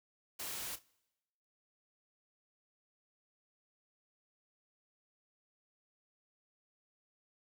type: noise with echo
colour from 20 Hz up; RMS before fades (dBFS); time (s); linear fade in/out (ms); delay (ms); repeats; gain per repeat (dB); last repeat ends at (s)
white; -42; 0.39-0.76; 10; 33; 2; -14; 0.826
effects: noise-tail reverb RT60 1.0 s tail -25 dB re dry